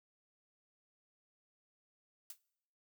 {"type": "noise with exponential decay", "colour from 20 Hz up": "blue", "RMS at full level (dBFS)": -43, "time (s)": [2.3, 2.39], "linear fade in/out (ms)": 1, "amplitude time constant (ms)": 18, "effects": ["noise-tail reverb RT60 0.8 s tail -23 dB re dry"]}